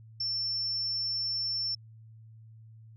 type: tone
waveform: sine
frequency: 5390 Hz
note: E8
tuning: 38 cents sharp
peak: -29 dBFS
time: 0.2-1.75 s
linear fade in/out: 5 ms
effects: added 111 Hz sine -49 dBFS peak until 2.96 s